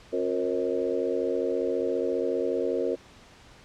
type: harmonic tone with a mistuned harmonic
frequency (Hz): 90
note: F#2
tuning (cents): -47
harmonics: 3 / 4 / 5 / 6 / 7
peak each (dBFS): -34 / -30 / -28 / -31 / -37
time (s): 0.12-2.96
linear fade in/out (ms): 20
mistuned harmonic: 5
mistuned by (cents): +58
effects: pink hiss -52 dBFS RMS until 3.64 s + low-pass 6000 Hz 12 dB/octave